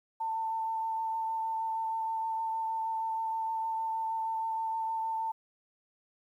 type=tone with vibrato; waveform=sine; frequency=894 Hz; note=A5; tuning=27 cents sharp; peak=-30 dBFS; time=0.2-5.32 s; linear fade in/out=10 ms; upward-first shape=triangle; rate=6.4 Hz; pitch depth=14 cents each way; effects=11-bit